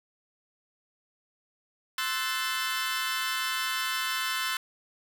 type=chord; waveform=20% pulse; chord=F# half-diminished seventh; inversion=second; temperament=equal with one note detuned; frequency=1046.5 / 1318.5 / 1504.1 / 1760 Hz; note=C6 / E6 / F#6 / A6; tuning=0 / 0 / +28 / 0 cents; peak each=-29 dBFS; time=1.98-4.57 s; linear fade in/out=2 ms; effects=none